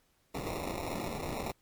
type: noise with sample-and-hold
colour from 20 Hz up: white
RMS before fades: -37 dBFS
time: 0.34-1.52 s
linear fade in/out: 10 ms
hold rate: 1575 Hz
effects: pink hiss -71 dBFS RMS until 1.61 s + MP3 96 kbps